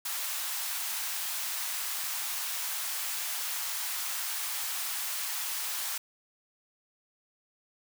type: high-pass noise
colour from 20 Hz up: white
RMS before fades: -34 dBFS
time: 0.05-5.98 s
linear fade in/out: 5 ms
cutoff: 760 Hz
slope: 24 dB/octave
effects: none